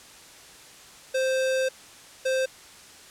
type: tone bursts at uneven times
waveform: square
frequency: 523.3 Hz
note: C5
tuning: in tune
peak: -23 dBFS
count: 2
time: 1.14-1.69 / 2.25-2.46 s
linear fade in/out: 10 ms
effects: white hiss -48 dBFS RMS until 3.1 s + low-pass 9000 Hz 12 dB/octave